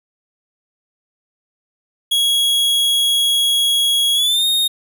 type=tone with pitch glide; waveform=45% pulse; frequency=3322 to 3707 Hz; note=G#7 to A#7; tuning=0 to -10 cents; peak=-13 dBFS; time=2.11-4.68 s; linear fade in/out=10 ms; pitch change=+190 cents; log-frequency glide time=4.14-4.46 s; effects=none